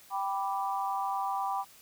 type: chord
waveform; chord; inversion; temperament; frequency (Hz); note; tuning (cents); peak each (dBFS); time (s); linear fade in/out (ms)
sine; G major; none; equal; 784 / 987.8 / 1174.7; G5 / B5 / D6; 0 / 0 / 0; -32 / -34 / -36; 0.1-1.65; 50
effects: white hiss -56 dBFS RMS until 1.81 s